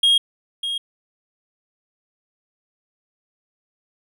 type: tone with echo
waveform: triangle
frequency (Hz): 3260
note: G#7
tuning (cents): -33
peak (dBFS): -11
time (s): 0.03-0.18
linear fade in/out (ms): 5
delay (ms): 600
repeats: 1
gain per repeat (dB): -10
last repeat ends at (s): 0.78
effects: none